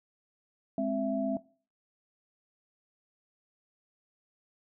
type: tone cluster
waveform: sine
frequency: 207.7 / 263.4 / 664 Hz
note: G#3 / C4 / E5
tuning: 0 / +12 / +12 cents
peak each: -34 / -31 / -31 dBFS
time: 0.78-1.37 s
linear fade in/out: 2 ms
effects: noise-tail reverb RT60 0.4 s tail -20 dB re dry